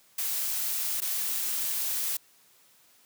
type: noise with dropouts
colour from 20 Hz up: blue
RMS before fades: -30 dBFS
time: 0.18-2.17 s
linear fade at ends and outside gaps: 5 ms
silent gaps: 1.005-1.018 s
effects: white hiss -61 dBFS RMS until 3.05 s + high-pass 100 Hz 12 dB/octave